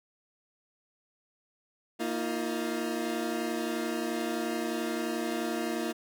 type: chord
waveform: 30% pulse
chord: Bb suspended fourth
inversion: none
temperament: equal with one note detuned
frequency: 233.1 / 317.7 / 349.2 Hz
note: Bb3 / Eb4 / F4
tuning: 0 / +36 / 0 cents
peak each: -32 dBFS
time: 1.99-5.93 s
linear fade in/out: 20 ms
effects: none